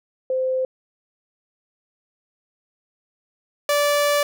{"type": "tone pair in turn", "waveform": ["sine", "sawtooth"], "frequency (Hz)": [518, 581.4], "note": ["C5", "D5"], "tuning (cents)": [-17, -18], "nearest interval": "major second", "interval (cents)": 199, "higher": "second", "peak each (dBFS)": [-19, -13], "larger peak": "second", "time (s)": [[0.3, 0.65], [3.69, 4.23]], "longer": "second", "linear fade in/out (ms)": 2, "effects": []}